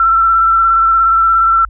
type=tone with vibrato; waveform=sine; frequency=1342 Hz; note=E6; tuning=31 cents sharp; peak=-7 dBFS; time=0-1.65 s; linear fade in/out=2 ms; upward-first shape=square; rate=17 Hz; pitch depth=17 cents each way; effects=added 50 Hz sine -28 dBFS peak until 1.69 s